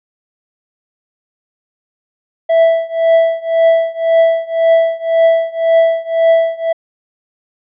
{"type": "tone with tremolo", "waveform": "triangle", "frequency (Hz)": 659.3, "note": "E5", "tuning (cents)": 0, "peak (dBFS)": -3, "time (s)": [2.49, 6.73], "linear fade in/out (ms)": 10, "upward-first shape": "triangle", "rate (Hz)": 1.9, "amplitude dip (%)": 95, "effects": ["resampled to 8000 Hz"]}